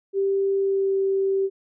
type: tone with pitch glide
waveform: sine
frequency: 392 to 388.4 Hz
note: G4 to G4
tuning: 0 to -16 cents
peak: -19 dBFS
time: 0.13-1.5 s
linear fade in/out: 50 ms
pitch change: -16 cents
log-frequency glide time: 0.57-0.97 s
effects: none